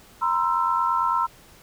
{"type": "tone cluster", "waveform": "sine", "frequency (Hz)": [943, 1032, 1331], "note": ["A#5", "C6", "E6"], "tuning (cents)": [20, -24, 16], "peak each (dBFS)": -24, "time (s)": [0.21, 1.27], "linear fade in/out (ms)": 20, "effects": ["pink hiss -51 dBFS RMS until 1.62 s"]}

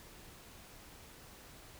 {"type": "silence", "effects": ["pink hiss -55 dBFS RMS until 1.79 s"]}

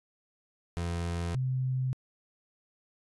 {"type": "tone pair in turn", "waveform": ["30% pulse", "sine"], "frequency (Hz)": [85.6, 129.45], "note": ["F2", "C3"], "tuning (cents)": [-34, -18], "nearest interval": "perfect fifth", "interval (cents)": 716, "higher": "second", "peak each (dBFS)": [-28, -27], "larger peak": "second", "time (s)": [[0.77, 1.35], [1.35, 1.93]], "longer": "neither", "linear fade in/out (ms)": 0, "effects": ["resampled to 24000 Hz"]}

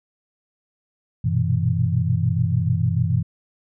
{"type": "tone cluster", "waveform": "sine", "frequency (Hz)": [94.7, 117.8, 124.6, 162.8], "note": ["F#2", "A#2", "B2", "E3"], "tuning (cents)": [41, 19, 16, -21], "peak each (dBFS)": -23, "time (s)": [1.24, 3.23], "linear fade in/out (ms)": 10, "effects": []}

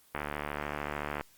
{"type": "click train", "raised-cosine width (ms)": 0.5, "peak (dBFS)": -18, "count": 79, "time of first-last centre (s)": [0.15, 1.21], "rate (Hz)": 73.6, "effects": ["white hiss -62 dBFS RMS until 1.37 s", "Opus 24 kbps"]}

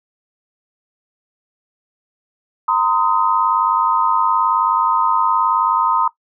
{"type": "tone cluster", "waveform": "sine", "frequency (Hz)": [925, 1024, 1256], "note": ["A#5", "C6", "D#6"], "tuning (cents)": [-14, -38, 16], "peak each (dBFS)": -18, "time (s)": [2.68, 6.08], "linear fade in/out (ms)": 5, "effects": ["noise-tail reverb RT60 0.1 s tail -17 dB re dry"]}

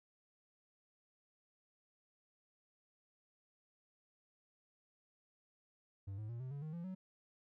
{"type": "tone with pitch steps", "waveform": "triangle", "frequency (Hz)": [98, 107.49, 117.9, 129.31, 141.83, 155.57, 170.63, 187.15], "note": ["G2", "A2", "A#2", "C3", "C#3", "D#3", "F3", "F#3"], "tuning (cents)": [0, -40, 20, -20, 40, 0, -40, 20], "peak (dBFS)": -40, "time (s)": [6.07, 6.95], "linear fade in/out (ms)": 10, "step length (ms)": 110, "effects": []}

